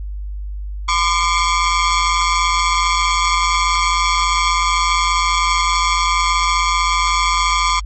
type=ring-modulated tone; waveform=sawtooth; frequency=1108.7 Hz; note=C#6; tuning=in tune; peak=-7 dBFS; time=0.88-7.8 s; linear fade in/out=10 ms; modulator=87.6 Hz; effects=added 50 Hz sine -23 dBFS peak until 7.85 s + MP3 32 kbps